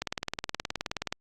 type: click train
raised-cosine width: 0.2 ms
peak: -13 dBFS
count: 22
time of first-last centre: 0.02-1.125 s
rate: 19 Hz
effects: Opus 48 kbps